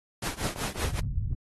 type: noise with tremolo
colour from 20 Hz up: pink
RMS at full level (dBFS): -30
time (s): 0.22-1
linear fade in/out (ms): 5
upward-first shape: triangle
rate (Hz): 5.3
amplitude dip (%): 95
type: clicks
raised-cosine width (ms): 1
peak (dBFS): -25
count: 2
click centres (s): 0.561 / 0.759
type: low-pass noise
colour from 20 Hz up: white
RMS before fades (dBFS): -30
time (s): 0.84-1.35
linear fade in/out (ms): 2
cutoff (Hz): 110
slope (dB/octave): 24
effects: AAC 32 kbps